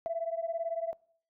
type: beating tone pair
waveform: sine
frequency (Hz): 659.3 / 677.3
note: E5 / E5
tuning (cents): 0 / +47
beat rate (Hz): 18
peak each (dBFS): -32 / -35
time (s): 0.06-0.93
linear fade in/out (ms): 0
effects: noise-tail reverb RT60 0.6 s tail -24 dB re dry + tanh soft clip ceiling -23 dBFS